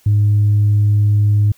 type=tone; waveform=sine; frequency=103.83 Hz; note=G#2; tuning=in tune; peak=-8 dBFS; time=0.06-1.52 s; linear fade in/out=5 ms; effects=tanh soft clip ceiling -7 dBFS + white hiss -53 dBFS RMS until 1.57 s